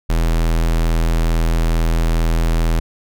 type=tone; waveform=square; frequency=41.14 Hz; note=E1; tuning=3 cents flat; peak=-14 dBFS; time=0.09-2.8 s; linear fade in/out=10 ms; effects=none